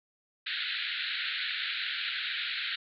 white band-pass noise, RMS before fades -34 dBFS, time 0.46-2.76 s, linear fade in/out 10 ms, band 1400 to 4200 Hz, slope 96 dB/octave, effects none

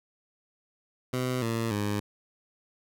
15% pulse tone with pitch steps, 127 / 114.46 / 103.16 Hz, B2 / A#2 / G#2, +49 / -31 / -11 cents, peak -21 dBFS, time 1.13-2 s, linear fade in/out 5 ms, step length 290 ms, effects none

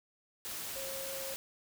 sine tone in noise, 539 Hz, C#5, 49 cents flat, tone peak -42 dBFS, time 0.76-1.34 s, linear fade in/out 0 ms, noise white, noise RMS -41 dBFS, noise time 0.45-1.36 s, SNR -4 dB, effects none

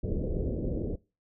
pink low-pass noise, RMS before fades -31 dBFS, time 0.03-0.96 s, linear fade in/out 10 ms, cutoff 540 Hz, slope 48 dB/octave, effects noise-tail reverb RT60 0.3 s tail -22 dB re dry

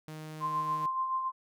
sawtooth tone, 155.56 Hz, D#3, in tune, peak -37 dBFS, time 0.08-0.86 s, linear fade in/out 0 ms
sine tone with tremolo, 1046.5 Hz, C6, in tune, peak -27 dBFS, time 0.4-1.32 s, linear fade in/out 50 ms, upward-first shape sine, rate 7 Hz, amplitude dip 45%
effects none

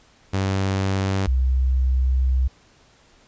sawtooth / sine tone pair in turn, 96.5 / 64.41 Hz, G2 / C2, -27 / -27 cents, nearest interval perfect fifth, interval 700 cents, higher first, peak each -16 dBFS, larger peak neither, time 0.33-1.27 / 1.27-2.48 s, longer second, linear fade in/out 10 ms, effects pink hiss -55 dBFS RMS until 3.27 s + resampled to 16000 Hz

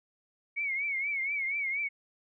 sine tone with vibrato, 2218 Hz, C#7, in tune, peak -29 dBFS, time 0.56-1.89 s, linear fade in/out 20 ms, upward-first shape triangle, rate 4.2 Hz, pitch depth 110 cents each way, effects none

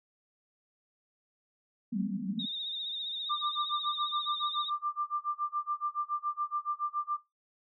pink band-pass noise, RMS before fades -34 dBFS, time 1.92-2.46 s, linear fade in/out 10 ms, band 180 to 250 Hz, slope 96 dB/octave
sine tone with vibrato, 3693 Hz, A#7, 17 cents flat, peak -34 dBFS, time 2.39-4.7 s, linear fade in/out 5 ms, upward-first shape sine, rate 15 Hz, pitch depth 54 cents each way
sine tone with tremolo, 1188 Hz, D6, 20 cents sharp, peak -27 dBFS, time 3.29-7.18 s, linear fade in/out 20 ms, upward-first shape sine, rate 7.1 Hz, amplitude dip 100%
effects noise-tail reverb RT60 0.2 s tail -20 dB re dry

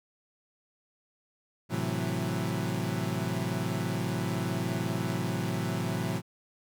30% pulse chord, F# half-diminished seventh, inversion first, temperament equal, 110 / 130.81 / 164.81 / 185 Hz, A2 / C3 / E3 / F#3, 0 / 0 / 0 / 0 cents, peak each -32 dBFS, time 1.69-6.22 s, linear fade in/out 50 ms, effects none

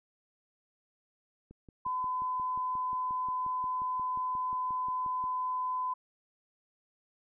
click train, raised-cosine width 3 ms, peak -38 dBFS, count 22, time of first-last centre 1.51-5.24 s, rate 5.63 Hz
sine tone, 1012 Hz, B5, 42 cents sharp, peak -30 dBFS, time 1.85-5.94 s, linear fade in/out 10 ms
effects none

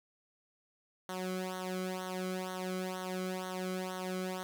sawtooth tone with flanger, 185 Hz, F#3, in tune, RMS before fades -38 dBFS, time 1.09-4.43 s, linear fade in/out 0 ms, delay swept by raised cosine 0.4 to 1.14 ms, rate 2.1 Hz, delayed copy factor -0.85, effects none

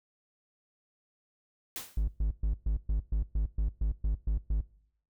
white noise with exponential decay, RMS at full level -35 dBFS, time 1.76-2.03 s, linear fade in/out 0 ms, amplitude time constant 58 ms
triangle tone bursts, 51.91 Hz, G#1, in tune, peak -23 dBFS, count 12, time 1.97-4.61 s, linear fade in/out 5 ms, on 110 ms, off 120 ms
effects noise-tail reverb RT60 0.7 s tail -22 dB re dry

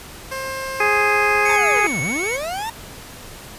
15% pulse tone, 531 Hz, C5, 25 cents sharp, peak -19 dBFS, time 0.31-1.57 s, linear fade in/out 10 ms
harmonic tone, 415.3 Hz, G#4, in tune, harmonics 1 / 2 / 3 / 4 / 5 / 6, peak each -22 / -22 / -22 / -22 / -22 / -22 dBFS, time 0.8-1.87 s, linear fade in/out 5 ms
square tone with vibrato, 2218 Hz, C#7, in tune, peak -23 dBFS, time 1.45-2.37 s, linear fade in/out 10 ms, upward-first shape sine, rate 5.1 Hz, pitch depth 10 cents each way
40% pulse linear two-way sweep, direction down then up, 932.3 to 116.54 to 932.3 Hz, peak -23 dBFS, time 1.49-2.7 s, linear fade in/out 5 ms, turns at 2.01 s
effects pink hiss -38 dBFS RMS until 3.58 s + resampled to 32000 Hz

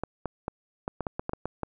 clicks, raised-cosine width 1 ms, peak -16 dBFS, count 11, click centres 0.036 / 0.257 / 0.481 / 0.879 / 1.007 / 1.068 / 1.195 / 1.294 / 1.334 / 1.456 / 1.633 s, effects none

